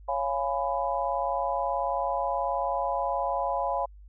sine chord, C# dominant seventh, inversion none, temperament just, 554.4 / 693 / 831.5 / 997.9 Hz, C#5 / E#5 / G#5 / B5, 0 / -14 / +2 / +18 cents, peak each -31 dBFS, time 0.08-3.86 s, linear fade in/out 10 ms, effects added 50 Hz sine -46 dBFS peak until 4.08 s

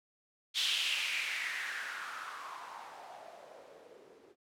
violet noise with low-pass filter sweep, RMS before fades -39 dBFS, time 0.54-4.36 s, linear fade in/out 50 ms, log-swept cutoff 3500 to 360 Hz, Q 4.2, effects none

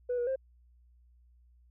sine tone with pitch steps, 492.3 / 481.7 / 529 Hz, B4 / B4 / C5, -6 / -43 / +19 cents, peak -27 dBFS, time 0.09-0.36 s, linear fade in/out 10 ms, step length 90 ms, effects tanh soft clip ceiling -26 dBFS + added 60 Hz sine -59 dBFS peak until 1.7 s

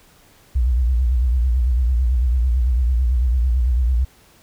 sine tone with vibrato, 61.6 Hz, B1, 4 cents flat, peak -14 dBFS, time 0.55-4.05 s, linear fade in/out 10 ms, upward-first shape sine, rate 9 Hz, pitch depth 130 cents each way, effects pink hiss -52 dBFS RMS until 4.42 s

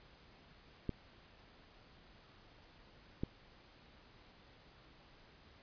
clicks, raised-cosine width 3 ms, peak -23 dBFS, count 2, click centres 0.893 / 3.235 s, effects pink hiss -62 dBFS RMS until 5.62 s + resampled to 11025 Hz

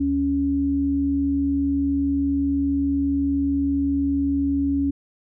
sine tone pair together, 73.79 / 278.6 Hz, D2 / C#4, +9 / +9 cents, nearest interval octave + major seventh, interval 2300 cents, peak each -28 / -19 dBFS, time 0-4.91 s, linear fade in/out 10 ms, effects none

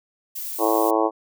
violet noise, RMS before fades -31 dBFS, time 0.35-0.91 s, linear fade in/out 10 ms
harmonic tone, 110 Hz, A2, in tune, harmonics 3 / 4 / 5 / 6 / 7 / 8 / 9 / 10, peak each -23 / -24 / -25 / -26 / -26 / -27 / -28 / -28 dBFS, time 0.58-1.11 s, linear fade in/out 50 ms
effects none

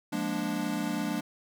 square chord, Bb dominant seventh, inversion second, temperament equal with one note detuned, 174.61 / 207.7 / 236.9 / 293.7 Hz, F3 / Ab3 / Bb3 / D4, 0 / 0 / +28 / 0 cents, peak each -38 / -35 / -36 / -34 dBFS, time 0.12-1.21 s, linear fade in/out 10 ms, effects none

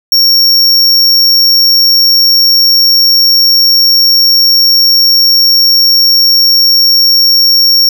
square tone, 5520 Hz, F8, 21 cents flat, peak -4 dBFS, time 0.12-7.89 s, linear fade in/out 2 ms, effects none

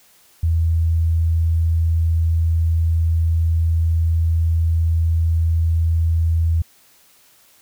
sine tone, 82.2 Hz, E2, 4 cents flat, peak -14 dBFS, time 0.43-6.62 s, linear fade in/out 5 ms, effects white hiss -53 dBFS RMS until 7.61 s

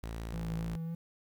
sawtooth tone, 56.1 Hz, A1, 34 cents sharp, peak -34 dBFS, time 0.03-0.76 s, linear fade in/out 5 ms
triangle tone with vibrato, 165.7 Hz, E3, 9 cents sharp, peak -33 dBFS, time 0.33-0.95 s, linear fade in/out 5 ms, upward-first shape sine, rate 3.6 Hz, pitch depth 22 cents each way
effects 11-bit

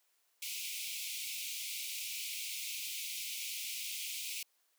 pink high-pass noise, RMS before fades -41 dBFS, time 0.42-4.43 s, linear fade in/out 5 ms, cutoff 2200 Hz, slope 96 dB/octave, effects white hiss -75 dBFS RMS until 4.78 s + high-pass 400 Hz 12 dB/octave

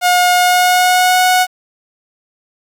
sawtooth tone with pitch glide, 718 to 734.8 Hz, F5 to F#5, +48 to -12 cents, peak -5 dBFS, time 0.01-1.47 s, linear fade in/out 50 ms, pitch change +40 cents, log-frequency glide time 0.33-1.24 s, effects 7-bit

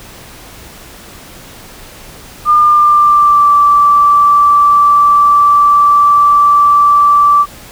sine tone with pitch glide, 1205 to 1164 Hz, D6 to D6, +44 to -16 cents, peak -4 dBFS, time 2.45-7.46 s, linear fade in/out 50 ms, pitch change -60 cents, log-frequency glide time 2.6-3.52 s, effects pink hiss -34 dBFS RMS until 7.71 s

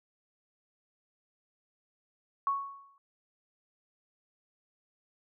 sine tone with exponential decay, 1108.7 Hz, C#6, in tune, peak -24 dBFS, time 2.47-2.98 s, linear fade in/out 1 ms, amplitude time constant 110 ms, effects none

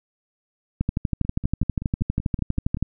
two click trains, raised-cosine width 5 ms, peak -9 / -18 dBFS, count 26 / 9, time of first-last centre 0.81-2.826 / 1.25-2.771 s, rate 12.4 / 5.26 Hz, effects none

